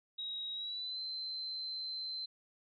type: tone with pitch glide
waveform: sine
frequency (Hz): 3814 to 4088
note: A#7 to C8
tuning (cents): +39 to -41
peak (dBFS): -38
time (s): 0.18-2.26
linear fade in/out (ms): 10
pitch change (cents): +120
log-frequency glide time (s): 0.53-1
effects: none